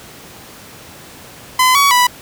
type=tone with pitch steps; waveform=sawtooth; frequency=1018 / 1127 / 986 Hz; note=C6 / C#6 / B5; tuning=-48 / +28 / -3 cents; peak=-5 dBFS; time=1.59-2.07 s; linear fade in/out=5 ms; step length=160 ms; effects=pink hiss -37 dBFS RMS until 2.21 s + high-pass 80 Hz 12 dB/octave